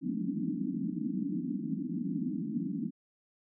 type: band-pass noise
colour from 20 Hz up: white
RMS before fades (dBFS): -34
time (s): 0.01-2.91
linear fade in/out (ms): 50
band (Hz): 160 to 310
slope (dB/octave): 96
effects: none